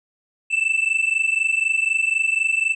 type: tone pair together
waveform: triangle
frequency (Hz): 2637 / 2661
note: E7 / E7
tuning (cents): 0 / +16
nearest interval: unison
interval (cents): 16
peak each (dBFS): -19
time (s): 0.5-2.75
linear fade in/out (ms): 20
effects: resampled to 22050 Hz